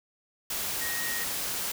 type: tone in noise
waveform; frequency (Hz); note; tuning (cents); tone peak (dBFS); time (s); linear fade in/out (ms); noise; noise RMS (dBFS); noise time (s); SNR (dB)
sine; 1875; A#6; +10; -34; 0.81-1.24; 5; white; -32; 0.5-1.72; -5
effects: none

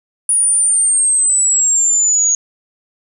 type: exponential sweep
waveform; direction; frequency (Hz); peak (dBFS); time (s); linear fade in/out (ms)
sine; down; 9720 to 6645; -10; 0.29-2.35; 2
effects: none

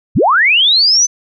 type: linear sweep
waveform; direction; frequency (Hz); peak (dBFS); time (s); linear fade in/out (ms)
sine; up; 40.01 to 6180; -7; 0.15-1.07; 20
effects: none

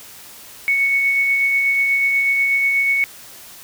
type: tone with tremolo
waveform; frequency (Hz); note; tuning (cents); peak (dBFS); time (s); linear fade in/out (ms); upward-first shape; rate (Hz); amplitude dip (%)
sine; 2217; C#7; 0; -13; 0.68-3.04; 0; sine; 8.2; 25
effects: white hiss -40 dBFS RMS until 3.63 s

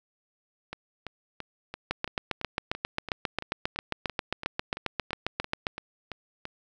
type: two click trains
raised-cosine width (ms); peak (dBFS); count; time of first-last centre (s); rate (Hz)
0.3; -11 / -20; 29 / 18; 1.91-5.668 / 0.73-6.454; 7.45 / 2.97
effects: none

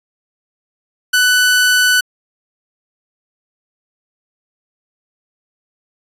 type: tone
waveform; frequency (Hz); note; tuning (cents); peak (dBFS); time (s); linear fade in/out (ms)
sawtooth; 1493; F#6; +15; -6; 1.13-2.01; 10
effects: resampled to 32000 Hz

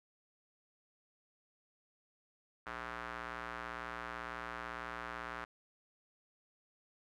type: tone with band-pass filter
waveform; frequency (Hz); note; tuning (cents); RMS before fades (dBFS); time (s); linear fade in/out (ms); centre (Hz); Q
square; 59; A#1; +22; -44; 2.66-5.45; 10; 1400; 2.1
effects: none

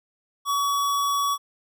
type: tone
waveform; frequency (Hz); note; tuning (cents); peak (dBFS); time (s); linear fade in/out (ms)
square; 1131; C#6; +34; -22; 0.45-1.38; 50
effects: none

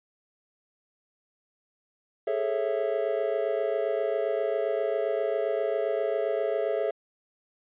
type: chord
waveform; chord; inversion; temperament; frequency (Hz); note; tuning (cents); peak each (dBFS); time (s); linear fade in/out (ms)
triangle; A major seventh; third; just; 412.5 / 440 / 550 / 660; G#4 / A4 / C#5 / E5; -12 / 0 / -14 / +2; -29 / -29 / -29 / -28; 2.27-6.91; 5
effects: resampled to 8000 Hz

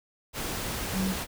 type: tone in noise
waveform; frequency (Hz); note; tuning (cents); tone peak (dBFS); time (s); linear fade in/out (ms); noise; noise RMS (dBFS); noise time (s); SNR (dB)
sine; 190; F#3; +46; -26; 0.92-1.16; 50; pink; -33; 0.33-1.27; +4
effects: none

